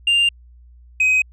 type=tone pair in turn; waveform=sine; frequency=2794 / 2522 Hz; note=F7 / D#7; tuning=0 / +23 cents; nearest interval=major second; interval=177 cents; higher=first; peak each=-10 / -10 dBFS; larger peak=neither; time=0.07-0.29 / 1-1.22 s; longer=neither; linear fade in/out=5 ms; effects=tanh soft clip ceiling -12 dBFS + added 60 Hz sine -43 dBFS peak until 1.32 s